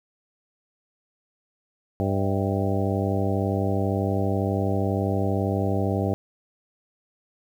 harmonic tone with a mistuned harmonic, 98 Hz, G2, in tune, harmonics 1 / 2 / 3 / 4 / 5 / 6 / 7 / 8, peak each -25 / -28 / -30 / -31 / -32 / -33 / -33 / -34 dBFS, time 2-6.14 s, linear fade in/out 0 ms, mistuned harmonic 7, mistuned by -66 cents, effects 9-bit

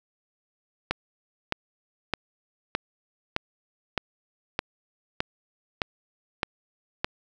click train, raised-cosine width 0.3 ms, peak -8 dBFS, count 11, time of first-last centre 0.91-7.045 s, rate 1.63 Hz, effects none

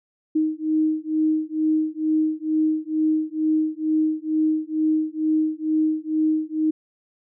sine beating tone pair, 311.1 / 313.3 Hz, D#4 / D#4, 0 / +12 cents, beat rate 2.2 Hz, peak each -22 dBFS, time 0.35-6.71 s, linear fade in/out 10 ms, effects none

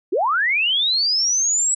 sine linear sweep, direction up, 307.7 to 7902 Hz, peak -16 dBFS, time 0.12-1.75 s, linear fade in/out 10 ms, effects none

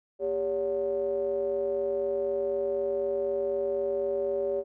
triangle ring-modulated tone, 84 Hz, E2, 33 cents sharp, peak -21 dBFS, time 0.19-4.64 s, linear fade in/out 50 ms, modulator 482 Hz, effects none

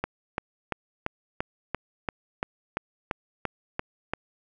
click train, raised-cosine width 0.5 ms, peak -12 dBFS, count 13, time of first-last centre 0.04-4.136 s, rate 2.93 Hz, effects none

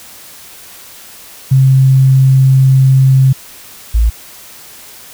sine tone pair in turn, 132.9 / 55.88 Hz, C3 / A1, +27 / +27 cents, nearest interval octave + minor third, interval 1500 cents, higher first, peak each -4 / -6 dBFS, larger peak first, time 1.51-3.33 / 3.94-4.1 s, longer first, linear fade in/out 10 ms, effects white hiss -35 dBFS RMS until 5.13 s

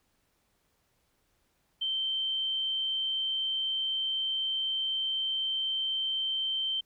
sine tone, 3116 Hz, G7, 11 cents flat, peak -28 dBFS, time 1.81-6.81 s, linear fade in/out 10 ms, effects pink hiss -73 dBFS RMS until 6.85 s

